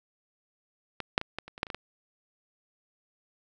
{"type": "clicks", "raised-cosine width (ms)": 0.3, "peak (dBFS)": [-17, -6, -18, -17, -28, -27, -10, -27, -19, -20], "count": 10, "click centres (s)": [1.003, 1.179, 1.214, 1.386, 1.48, 1.579, 1.631, 1.668, 1.702, 1.746], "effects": []}